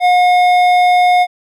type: tone with hard clipping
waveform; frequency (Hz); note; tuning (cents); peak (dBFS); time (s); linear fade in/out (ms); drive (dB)
sine; 720; F#5; -47; -9; 0-1.27; 50; 10
effects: none